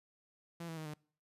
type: tone with pitch steps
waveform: sawtooth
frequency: 169 / 162.87 / 156.96 / 151.26 Hz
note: E3 / E3 / D#3 / D#3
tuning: +43 / -21 / +15 / -49 cents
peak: -38 dBFS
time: 0.6-0.94 s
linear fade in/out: 5 ms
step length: 85 ms
effects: noise-tail reverb RT60 0.5 s tail -25 dB re dry + resampled to 32000 Hz